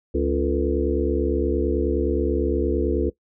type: harmonic tone with a mistuned harmonic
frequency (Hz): 70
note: C#2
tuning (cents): +18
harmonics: 1 / 3 / 4 / 5 / 6 / 7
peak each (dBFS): -25 / -32 / -26 / -24 / -25 / -29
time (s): 0.14-3.1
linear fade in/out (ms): 10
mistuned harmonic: 6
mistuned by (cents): +84
effects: noise-tail reverb RT60 0.1 s tail -18 dB re dry